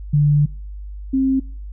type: tone pair in turn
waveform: sine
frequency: 146.8 / 265.8 Hz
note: D3 / C4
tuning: 0 / +27 cents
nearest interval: minor seventh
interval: 1027 cents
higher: second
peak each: -11 / -14 dBFS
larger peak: first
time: 0.13-0.46 / 1.13-1.4 s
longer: first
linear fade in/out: 10 ms
effects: noise-tail reverb RT60 0.5 s tail -26 dB re dry + added 50 Hz sine -29 dBFS peak until 1.72 s